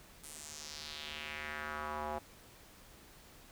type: tone with band-pass filter sweep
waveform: square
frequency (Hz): 75.6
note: D#2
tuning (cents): -49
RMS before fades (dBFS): -43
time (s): 0.23-2.19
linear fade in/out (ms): 10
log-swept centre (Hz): 10000 to 760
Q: 2.4
effects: pink hiss -58 dBFS RMS until 3.51 s